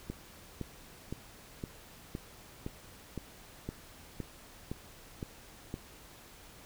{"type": "click train", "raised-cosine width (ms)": 3, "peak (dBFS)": -24, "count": 12, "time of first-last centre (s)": [0.1, 5.741], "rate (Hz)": 1.95, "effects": ["pink hiss -54 dBFS RMS until 6.65 s"]}